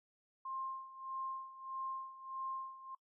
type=tone with tremolo; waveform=sine; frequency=1059 Hz; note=C6; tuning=21 cents sharp; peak=-38 dBFS; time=0.45-2.95 s; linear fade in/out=5 ms; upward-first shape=sine; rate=1.6 Hz; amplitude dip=80%; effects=noise-tail reverb RT60 0.1 s tail -22 dB re dry